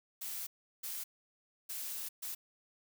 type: noise bursts at uneven times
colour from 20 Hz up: blue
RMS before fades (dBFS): -41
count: 4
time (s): 0.21-0.47 / 0.83-1.04 / 1.69-2.09 / 2.22-2.35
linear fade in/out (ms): 10
effects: none